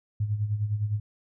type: tone with tremolo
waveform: sine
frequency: 105.1 Hz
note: G#2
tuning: 21 cents sharp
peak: -22 dBFS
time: 0.2-1 s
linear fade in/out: 5 ms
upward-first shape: sine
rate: 9.8 Hz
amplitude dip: 65%
effects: none